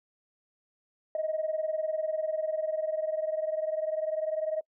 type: tone pair together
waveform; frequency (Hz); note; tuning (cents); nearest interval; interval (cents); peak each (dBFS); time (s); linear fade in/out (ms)
sine; 622.3 / 642.4; D#5 / E5; 0 / -45; minor second; 55; -29 / -32; 1.15-4.61; 2
effects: noise-tail reverb RT60 0.1 s tail -24 dB re dry + tanh soft clip ceiling -21 dBFS